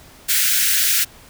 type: high-pass noise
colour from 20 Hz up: white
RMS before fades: -17 dBFS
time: 0.28-1.05 s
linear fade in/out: 20 ms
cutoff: 1400 Hz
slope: 96 dB/octave
effects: pink hiss -45 dBFS RMS until 1.29 s